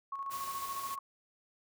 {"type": "tone with tremolo", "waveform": "sine", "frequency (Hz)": 1100, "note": "C#6", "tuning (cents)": -14, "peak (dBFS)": -35, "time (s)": [0.12, 0.99], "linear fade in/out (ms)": 5, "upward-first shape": "square", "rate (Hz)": 14, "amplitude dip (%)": 45}
{"type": "noise", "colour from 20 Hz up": "white", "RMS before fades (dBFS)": -45, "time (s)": [0.3, 0.96], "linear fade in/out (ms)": 20}
{"effects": []}